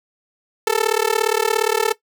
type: tone with amplitude modulation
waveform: sawtooth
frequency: 441.4 Hz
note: A4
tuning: 5 cents sharp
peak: -8 dBFS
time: 0.67-1.93 s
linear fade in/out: 2 ms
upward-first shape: sine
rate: 37.2 Hz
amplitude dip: 100%
effects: noise-tail reverb RT60 0.1 s tail -17 dB re dry